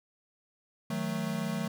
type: chord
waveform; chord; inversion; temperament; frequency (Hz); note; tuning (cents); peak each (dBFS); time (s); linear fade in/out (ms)
square; D# diminished; none; equal with one note detuned; 158.28 / 185 / 220; D#3 / F#3 / A3; +30 / 0 / 0; -37 / -36 / -35; 0.9-1.68; 5
effects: none